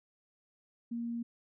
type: tone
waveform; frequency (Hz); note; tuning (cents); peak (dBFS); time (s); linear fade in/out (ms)
sine; 234.5; A#3; +11; -34; 0.91-1.23; 10
effects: none